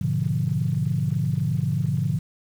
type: chord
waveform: sine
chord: G# diminished seventh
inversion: none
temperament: equal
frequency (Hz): 103.83 / 123.47 / 146.83 / 174.61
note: G#2 / B2 / D3 / F3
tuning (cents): 0 / 0 / 0 / 0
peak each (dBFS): -28 / -26 / -24 / -27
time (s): 0.01-2.19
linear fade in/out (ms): 5
effects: tanh soft clip ceiling -11 dBFS + 8-bit